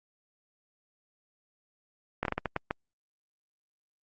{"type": "slowing click train", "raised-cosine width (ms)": 0.5, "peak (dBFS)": -14, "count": 8, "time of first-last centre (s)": [2.23, 2.709], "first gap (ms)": 22, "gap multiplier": 1.37, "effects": ["Opus 48 kbps"]}